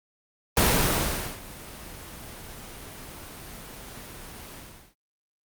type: noise with ADSR envelope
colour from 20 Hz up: pink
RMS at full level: -19 dBFS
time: 0.57-4.95 s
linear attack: 3 ms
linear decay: 800 ms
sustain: -22 dB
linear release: 410 ms
effects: Opus 24 kbps